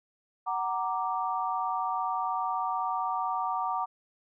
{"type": "chord", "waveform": "sine", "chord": "Gb augmented", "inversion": "none", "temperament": "equal with one note detuned", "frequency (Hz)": [748.2, 932.3, 1174.7], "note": ["Gb5", "Bb5", "D6"], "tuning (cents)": [19, 0, 0], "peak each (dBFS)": -32, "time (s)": [0.46, 3.86], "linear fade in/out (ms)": 20, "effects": []}